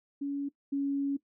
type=tone pair in turn; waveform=sine; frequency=281.7 / 279.1 Hz; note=C#4 / C#4; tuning=+28 / +12 cents; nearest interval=unison; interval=16 cents; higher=first; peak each=-30 / -27 dBFS; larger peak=second; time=0.21-0.49 / 0.72-1.17 s; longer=second; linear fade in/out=10 ms; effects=noise-tail reverb RT60 0.1 s tail -18 dB re dry